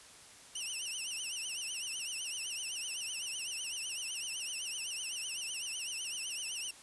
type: tone with vibrato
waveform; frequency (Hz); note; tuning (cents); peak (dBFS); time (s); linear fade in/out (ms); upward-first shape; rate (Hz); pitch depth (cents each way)
15% pulse; 2828; F7; +21; -30; 0.55-6.71; 5; triangle; 7.9; 170
effects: white hiss -55 dBFS RMS until 6.82 s + resampled to 24000 Hz